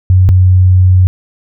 sine tone pair in turn, 92.5 / 92.09 Hz, F#2 / F#2, 0 / -8 cents, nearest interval unison, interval 8 cents, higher first, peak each -3 dBFS, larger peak neither, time 0.1-0.29 / 0.29-1.07 s, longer second, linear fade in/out 0 ms, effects none

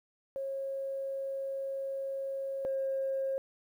sine tone pair in turn, 543 / 537.7 Hz, C#5 / C5, -36 / +47 cents, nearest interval unison, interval 17 cents, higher first, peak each -33 / -29 dBFS, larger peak second, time 0.36-2.65 / 2.65-3.38 s, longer first, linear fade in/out 0 ms, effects tanh soft clip ceiling -25 dBFS + 11-bit

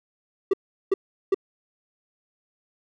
triangle tone bursts, 388.5 Hz, G4, 16 cents flat, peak -14 dBFS, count 3, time 0.51-1.345 s, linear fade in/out 5 ms, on 25 ms, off 380 ms, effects none

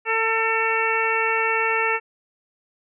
harmonic tone, 448.5 Hz, A4, 33 cents sharp, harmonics 1 / 2 / 3 / 4 / 5 / 6, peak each -26 / -26 / -26 / -26 / -26 / -26 dBFS, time 0.05-2 s, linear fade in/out 50 ms, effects none

